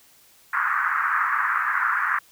pink band-pass noise, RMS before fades -23 dBFS, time 0.53-2.19 s, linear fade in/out 5 ms, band 1100 to 1800 Hz, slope 48 dB/octave, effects white hiss -55 dBFS RMS until 2.31 s

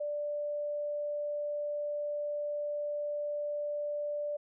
sine tone, 588 Hz, D5, 2 cents sharp, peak -32 dBFS, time 0-4.37 s, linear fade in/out 10 ms, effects none

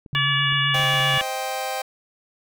clicks, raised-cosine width 3 ms, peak -28 dBFS, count 10, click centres 0.062 / 0.157 / 0.524 / 0.756 / 0.798 / 0.837 / 0.938 / 1.002 / 1.141 / 1.213 s
sine tone with vibrato, 139.5 Hz, C#3, 11 cents sharp, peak -25 dBFS, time 0.13-1.18 s, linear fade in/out 0 ms, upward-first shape sine, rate 7.7 Hz, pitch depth 34 cents each way
harmonic tone, 574 Hz, D5, 40 cents flat, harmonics 2 / 3 / 4 / 5 / 6, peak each -27 / -24 / -28 / -23 / -27 dBFS, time 0.15-1.21 s, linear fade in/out 0 ms
sawtooth chord, C minor, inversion none, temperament just, 523.3 / 627.9 / 784.9 Hz, C5 / Eb5 / G5, 0 / +16 / +2 cents, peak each -27 / -29 / -23 dBFS, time 0.74-1.82 s, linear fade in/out 5 ms
effects none

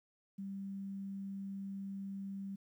sine tone, 196 Hz, G3, in tune, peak -40 dBFS, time 0.38-2.56 s, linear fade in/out 10 ms, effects 12-bit

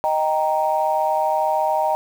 sine chord, Eb major, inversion none, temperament equal, 622.3 / 784 / 932.3 Hz, Eb5 / G5 / Bb5, 0 / 0 / 0 cents, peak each -21 dBFS, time 0.04-1.95 s, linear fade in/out 0 ms, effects tanh soft clip ceiling -7 dBFS + 7-bit

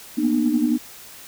sine tone cluster, 228.3 / 241.2 / 251.6 / 302.8 Hz, A#3 / B3 / B3 / D#4, -36 / -41 / +32 / -47 cents, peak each -27 / -20 / -26 / -20 dBFS, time 0.17-0.78 s, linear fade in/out 20 ms, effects tanh soft clip ceiling -7 dBFS + white hiss -42 dBFS RMS until 1.27 s

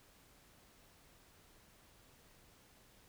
silence, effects pink hiss -65 dBFS RMS until 3.08 s

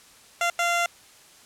15% pulse tone bursts at uneven times, 691 Hz, F5, 19 cents flat, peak -15 dBFS, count 2, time 0.41-0.5 / 0.59-0.86 s, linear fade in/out 2 ms, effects white hiss -52 dBFS RMS until 1.45 s + low-pass 10000 Hz 12 dB/octave

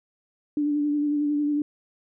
sine tone with vibrato, 293.7 Hz, D4, in tune, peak -21 dBFS, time 0.57-1.62 s, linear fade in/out 2 ms, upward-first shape sine, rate 11 Hz, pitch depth 25 cents each way, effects none

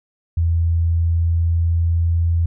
sine tone with pitch glide, 83.5 to 84.13 Hz, E2 to E2, +23 to +36 cents, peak -14 dBFS, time 0.37-2.46 s, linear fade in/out 5 ms, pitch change +13 cents, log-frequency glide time 0.58-2.17 s, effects none

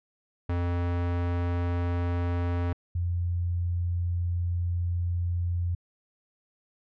square / sine tone pair in turn, 87.31 / 87.31 Hz, F2 / F2, 0 / 0 cents, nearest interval unison, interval 0 cents, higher neither, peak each -26 / -25 dBFS, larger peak second, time 0.49-2.73 / 2.95-5.75 s, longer second, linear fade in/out 5 ms, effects low-pass 2000 Hz 12 dB/octave

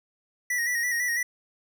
square tone with vibrato, 1917 Hz, A#6, 48 cents sharp, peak -25 dBFS, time 0.5-1.23 s, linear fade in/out 5 ms, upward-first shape square, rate 6 Hz, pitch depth 43 cents each way, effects none

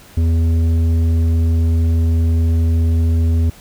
triangle tone with tanh clipping, 82.41 Hz, E2, in tune, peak -13 dBFS, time 0.17-3.5 s, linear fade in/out 5 ms, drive 13 dB, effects pink hiss -43 dBFS RMS until 3.6 s

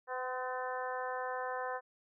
harmonic tone with a mistuned harmonic, 253.9 Hz, B3, 48 cents sharp, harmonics 2 / 3 / 4 / 5 / 6 / 7, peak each -40 / -41 / -41 / -47 / -45 / -46 dBFS, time 0.07-1.81 s, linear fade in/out 50 ms, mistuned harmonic 4, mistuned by +18 cents, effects none

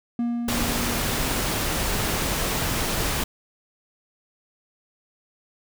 triangle tone with exponential decay, 237.2 Hz, A#3, 30 cents sharp, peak -19 dBFS, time 0.19-2.54 s, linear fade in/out 2 ms, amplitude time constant 510 ms
pink noise, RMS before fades -25 dBFS, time 0.48-3.24 s, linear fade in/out 5 ms
effects none

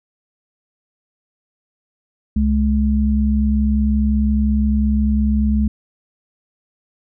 sine tone pair together, 67 / 212.5 Hz, C2 / G#3, +42 / +40 cents, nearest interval octave + minor sixth, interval 1998 cents, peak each -16 dBFS, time 2.36-5.68 s, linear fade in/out 5 ms, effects none

